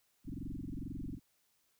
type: tone with frequency modulation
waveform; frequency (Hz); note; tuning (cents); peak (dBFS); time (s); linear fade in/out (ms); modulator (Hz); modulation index
sine; 146.83; D3; 0; -39; 0.24-1.2; 50; 22.3; 6.9
effects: white hiss -75 dBFS RMS until 1.79 s